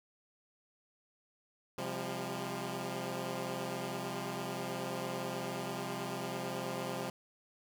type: chord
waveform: 10% pulse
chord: C suspended fourth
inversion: none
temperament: equal with one note detuned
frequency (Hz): 130.81 / 174.61 / 200.8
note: C3 / F3 / G3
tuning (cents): 0 / 0 / +42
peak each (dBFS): -33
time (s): 1.78-7.1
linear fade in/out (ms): 2
effects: none